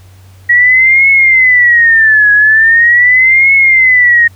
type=tone with vibrato; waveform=sine; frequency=1913 Hz; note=A#6; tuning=44 cents sharp; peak=-3 dBFS; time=0.49-4.28 s; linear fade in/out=10 ms; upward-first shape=triangle; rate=0.41 Hz; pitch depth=240 cents each way; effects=added 94 Hz sine -35 dBFS peak until 4.35 s + pink hiss -46 dBFS RMS until 4.35 s